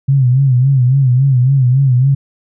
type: tone with vibrato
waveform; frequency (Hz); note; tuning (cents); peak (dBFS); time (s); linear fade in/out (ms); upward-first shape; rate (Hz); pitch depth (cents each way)
sine; 130.81; C3; 0; -7; 0.08-2.15; 10; sine; 3.6; 110
effects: none